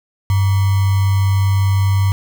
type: tone with sample-and-hold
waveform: sine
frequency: 97.6 Hz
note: G2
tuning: 7 cents flat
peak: -11 dBFS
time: 0.3-2.12 s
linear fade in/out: 0 ms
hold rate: 1050 Hz
effects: none